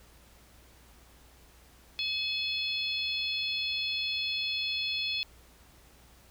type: harmonic tone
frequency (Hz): 855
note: A5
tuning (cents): -50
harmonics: 3 / 4 / 5 / 6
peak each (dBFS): -34 / -33 / -35 / -44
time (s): 1.99-5.23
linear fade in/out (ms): 0
effects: added 60 Hz sine -59 dBFS peak until 6.3 s + pink hiss -59 dBFS RMS until 6.3 s